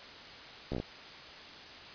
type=slowing click train; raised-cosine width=2 ms; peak=-22 dBFS; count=6; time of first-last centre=0.72-0.801 s; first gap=14 ms; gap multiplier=1.07; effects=white hiss -48 dBFS RMS until 1.94 s + resampled to 11025 Hz

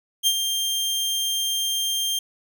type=tone with ADSR envelope; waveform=sawtooth; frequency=3184 Hz; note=G7; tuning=26 cents sharp; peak=-12 dBFS; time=0.23-2.19 s; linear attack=38 ms; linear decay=60 ms; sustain=-7 dB; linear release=4 ms; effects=none

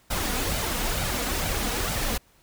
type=noise with flanger; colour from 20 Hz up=pink; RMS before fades=-27 dBFS; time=0.1-2.18 s; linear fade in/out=10 ms; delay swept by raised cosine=1.3 to 4.2 ms; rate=2.2 Hz; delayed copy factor=+0.55; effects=pink hiss -60 dBFS RMS until 2.42 s

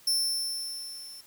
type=tone with level ramp; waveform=sawtooth; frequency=5360 Hz; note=E8; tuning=28 cents sharp; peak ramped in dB=-20 to -41 dBFS; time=0.07-1.21 s; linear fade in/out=5 ms; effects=white hiss -56 dBFS RMS until 1.26 s

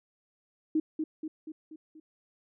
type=tone with echo; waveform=sine; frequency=313.1 Hz; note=D#4; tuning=11 cents sharp; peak=-23 dBFS; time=0.75-0.8 s; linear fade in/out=5 ms; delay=240 ms; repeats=5; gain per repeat=-5 dB; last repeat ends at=2 s; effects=none

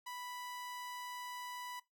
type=tone; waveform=sawtooth; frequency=987.8 Hz; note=B5; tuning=in tune; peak=-40 dBFS; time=0.06-1.8 s; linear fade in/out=10 ms; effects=noise-tail reverb RT60 0.2 s tail -20 dB re dry

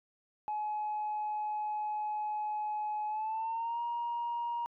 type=tone with pitch glide; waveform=sine; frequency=847 to 945.2 Hz; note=G#5 to A#5; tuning=+34 to +24 cents; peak=-31 dBFS; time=0.48-4.66 s; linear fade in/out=0 ms; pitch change=+190 cents; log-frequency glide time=3.07-3.81 s; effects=tanh soft clip ceiling -29 dBFS

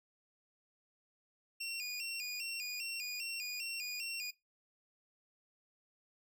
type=tone with vibrato; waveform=25% pulse; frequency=2586 Hz; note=E7; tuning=34 cents flat; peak=-35 dBFS; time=1.6-4.31 s; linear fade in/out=10 ms; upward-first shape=square; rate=2.5 Hz; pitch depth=92 cents each way; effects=noise-tail reverb RT60 0.2 s tail -19 dB re dry

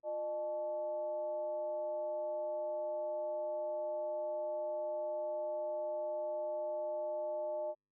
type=tone with frequency modulation; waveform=sine; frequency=608 Hz; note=D#5; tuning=40 cents flat; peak=-34 dBFS; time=0.03-7.75 s; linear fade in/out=50 ms; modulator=259 Hz; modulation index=0.5; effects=added 50 Hz sine -60 dBFS peak until 7.91 s + high-pass 400 Hz 12 dB/octave

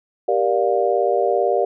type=chord; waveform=sine; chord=G minor seventh; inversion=none; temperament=just; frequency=392 / 470.4 / 588 / 705.6 Hz; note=G4 / Bb4 / D5 / F5; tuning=0 / +16 / +2 / +18 cents; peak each=-21 dBFS; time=0.28-1.65 s; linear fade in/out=5 ms; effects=none

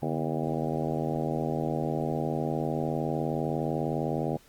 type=harmonic tone with a mistuned harmonic; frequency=79.8 Hz; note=D#2; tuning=44 cents sharp; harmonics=2 / 3 / 4 / 5 / 6 / 7 / 8 / 9 / 10; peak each=-32 / -34 / -35 / -36 / -37 / -37 / -38 / -39 / -39 dBFS; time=0.02-4.37 s; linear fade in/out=5 ms; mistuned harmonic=2; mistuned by=-150 cents; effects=pink hiss -58 dBFS RMS until 4.48 s + Opus 24 kbps

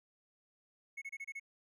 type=tone bursts; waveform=triangle; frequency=2193 Hz; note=C#7; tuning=19 cents flat; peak=-39 dBFS; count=6; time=0.97-1.398 s; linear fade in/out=10 ms; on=48 ms; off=28 ms; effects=none

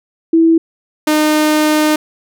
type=tone pair in turn; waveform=sine / sawtooth; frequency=327.9 / 305.6 Hz; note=E4 / D#4; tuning=-9 / -31 cents; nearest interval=minor second; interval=122 cents; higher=first; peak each=-6 dBFS; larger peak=neither; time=0.33-0.58 / 1.07-1.96 s; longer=second; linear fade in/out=5 ms; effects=none

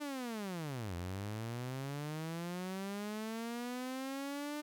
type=linear two-way sweep; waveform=sawtooth; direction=down then up; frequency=300 to 84.6 to 300 Hz; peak=-35 dBFS; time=0-4.62 s; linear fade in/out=20 ms; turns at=0.95 s; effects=none

